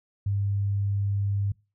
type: tone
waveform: sine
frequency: 100 Hz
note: G2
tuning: 35 cents sharp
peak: -23 dBFS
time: 0.26-1.52 s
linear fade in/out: 5 ms
effects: noise-tail reverb RT60 0.3 s tail -24 dB re dry